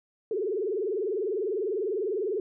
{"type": "tone with vibrato", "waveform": "sine", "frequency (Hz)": 403.7, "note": "G#4", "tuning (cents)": -49, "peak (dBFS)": -26, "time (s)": [0.31, 2.4], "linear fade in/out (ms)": 2, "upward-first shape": "triangle", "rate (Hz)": 20, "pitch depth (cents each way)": 250, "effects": []}